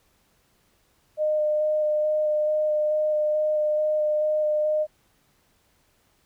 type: tone with vibrato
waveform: sine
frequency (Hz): 609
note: D#5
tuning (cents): -37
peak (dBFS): -20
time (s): 1.17-4.87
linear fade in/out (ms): 50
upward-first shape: square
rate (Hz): 2.3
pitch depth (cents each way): 9
effects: pink hiss -65 dBFS RMS until 6.25 s